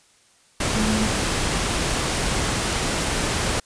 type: tone in noise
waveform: sine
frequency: 216.2 Hz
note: A3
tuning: 30 cents flat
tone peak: -21 dBFS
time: 0.75-1.07 s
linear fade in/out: 5 ms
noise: pink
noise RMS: -23 dBFS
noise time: 0.6-3.6 s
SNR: -1 dB
effects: white hiss -57 dBFS RMS until 3.65 s + resampled to 22050 Hz